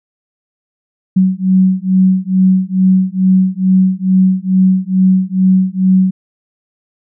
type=beating tone pair; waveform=sine; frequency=186.3 / 188.6 Hz; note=F#3 / F#3; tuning=+12 / +33 cents; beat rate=2.3 Hz; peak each=-11 dBFS; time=1.16-6.11 s; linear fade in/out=10 ms; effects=none